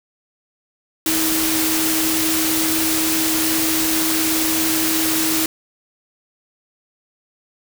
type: tone in noise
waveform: sine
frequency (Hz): 319.5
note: D#4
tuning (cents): +46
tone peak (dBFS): -21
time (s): 1.06-5.46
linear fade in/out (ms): 2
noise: white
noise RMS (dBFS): -20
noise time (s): 1.06-5.46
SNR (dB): -4
effects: none